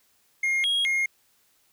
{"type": "tone with pitch steps", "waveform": "triangle", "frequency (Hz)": [2134, 3285, 2139], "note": ["C7", "G#7", "C7"], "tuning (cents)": [34, -20, 38], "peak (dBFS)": -20, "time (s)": [0.43, 1.06], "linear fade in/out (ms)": 5, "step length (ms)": 210, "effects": ["white hiss -65 dBFS RMS until 1.72 s"]}